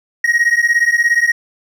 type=beating tone pair; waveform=triangle; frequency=1877 / 1894 Hz; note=A#6 / A#6; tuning=+11 / +27 cents; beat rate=17 Hz; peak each=-12 dBFS; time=0.24-1.32 s; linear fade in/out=5 ms; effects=none